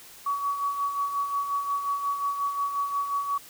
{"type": "tone with tremolo", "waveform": "sine", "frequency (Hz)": 1131, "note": "C#6", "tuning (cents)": 34, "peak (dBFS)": -23, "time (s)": [0.26, 3.38], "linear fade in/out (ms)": 5, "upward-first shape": "sine", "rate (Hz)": 5.6, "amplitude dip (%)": 55, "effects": ["white hiss -48 dBFS RMS until 3.49 s"]}